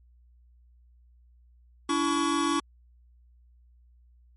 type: tone cluster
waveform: square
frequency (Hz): 287.6 / 333.8 / 1124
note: D4 / E4 / C#6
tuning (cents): -36 / +22 / +24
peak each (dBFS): -29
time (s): 1.89-2.6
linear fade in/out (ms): 5
effects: added 60 Hz sine -55 dBFS peak until 4.36 s + MP3 48 kbps